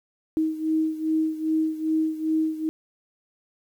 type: beating tone pair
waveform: sine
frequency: 315.3 / 317.8 Hz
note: D#4 / D#4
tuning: +23 / +37 cents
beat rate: 2.5 Hz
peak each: -23 / -27 dBFS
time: 0.37-2.69 s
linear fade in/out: 0 ms
effects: 9-bit